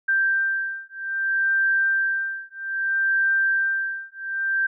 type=beating tone pair; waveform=sine; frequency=1574 / 1574.62 Hz; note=G6 / G6; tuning=+7 / +7 cents; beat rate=0.62 Hz; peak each=-23 dBFS; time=0.08-4.67 s; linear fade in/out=10 ms; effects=none